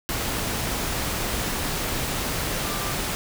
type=tone in noise; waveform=sine; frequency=1183 Hz; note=D6; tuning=12 cents sharp; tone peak=-35 dBFS; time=2.65-2.93 s; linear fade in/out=0 ms; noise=pink; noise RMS=-27 dBFS; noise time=0.09-3.15 s; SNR=-11 dB; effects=none